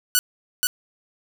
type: tone with echo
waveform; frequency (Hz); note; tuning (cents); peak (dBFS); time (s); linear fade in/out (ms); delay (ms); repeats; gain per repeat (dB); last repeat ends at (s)
5% pulse; 1480; F#6; 0; -4; 0.15-0.19; 0; 480; 1; -3; 0.67
effects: none